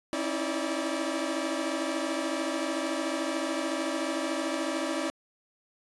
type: tone cluster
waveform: sawtooth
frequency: 270.5 / 319 / 332.6 / 581 Hz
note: C#4 / D#4 / E4 / D5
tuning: -42 / +43 / +16 / -19 cents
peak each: -31 / -29 / -33 / -30 dBFS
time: 0.13-5.1 s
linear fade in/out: 0 ms
effects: resampled to 24000 Hz